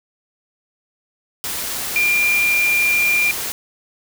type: tone in noise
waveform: sine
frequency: 2392 Hz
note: D7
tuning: 31 cents sharp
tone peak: -14 dBFS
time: 1.96-3.31 s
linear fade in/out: 0 ms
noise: white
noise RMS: -25 dBFS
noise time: 1.44-3.52 s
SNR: +8 dB
effects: none